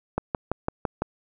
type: click train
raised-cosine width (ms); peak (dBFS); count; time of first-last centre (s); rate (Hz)
1; -10; 6; 0.18-1.02; 5.95
effects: none